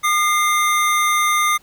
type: tone pair together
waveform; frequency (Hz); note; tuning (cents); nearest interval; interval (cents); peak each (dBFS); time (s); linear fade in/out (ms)
square; 1215 / 2095; D#6 / C7; -42 / +2; major sixth; 944; -17 / -20; 0.03-1.58; 20
effects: pink hiss -53 dBFS RMS until 1.62 s